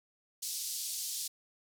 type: band-pass noise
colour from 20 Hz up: pink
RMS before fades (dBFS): -38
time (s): 0.42-1.28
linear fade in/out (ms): 10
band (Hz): 4300 to 14000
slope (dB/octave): 24
effects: none